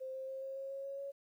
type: tone with pitch steps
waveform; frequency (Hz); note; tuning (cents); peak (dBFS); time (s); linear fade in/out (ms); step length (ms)
sine; 523.3 / 527.9 / 532.4 / 537.1 / 541.8 / 546.5 / 551.2 / 556; C5 / C5 / C5 / C5 / C#5 / C#5 / C#5 / C#5; 0 / +15 / +30 / +45 / -40 / -25 / -10 / +5; -40; 0-1.12; 20; 140
effects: 12-bit